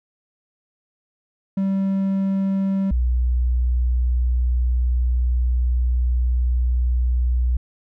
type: tone pair in turn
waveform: triangle / sine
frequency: 193.9 / 61.29 Hz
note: G3 / B1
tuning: -19 / -13 cents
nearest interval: octave + minor sixth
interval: 1994 cents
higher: first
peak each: -16 dBFS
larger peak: neither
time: 1.57-2.91 / 2.91-7.57 s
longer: second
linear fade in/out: 5 ms
effects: none